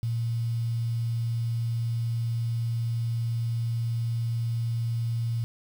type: tone with quantisation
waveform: sine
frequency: 116.1 Hz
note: A#2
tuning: 7 cents flat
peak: -25 dBFS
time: 0.03-5.44 s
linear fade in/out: 0 ms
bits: 8
effects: none